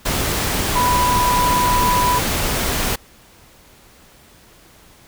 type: tone in noise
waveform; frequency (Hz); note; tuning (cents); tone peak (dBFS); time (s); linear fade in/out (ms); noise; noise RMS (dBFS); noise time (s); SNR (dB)
sine; 987.8; B5; 0; -15; 0.75-2.19; 10; pink; -20; 0.05-2.96; +2
effects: pink hiss -48 dBFS RMS until 5.07 s